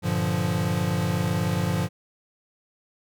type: chord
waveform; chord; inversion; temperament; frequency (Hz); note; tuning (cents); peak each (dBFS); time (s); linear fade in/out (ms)
square; G minor seventh; none; equal; 98 / 116.54 / 146.83 / 174.61; G2 / Bb2 / D3 / F3; 0 / 0 / 0 / 0; -29 / -31 / -30 / -27; 0.02-1.89; 50
effects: none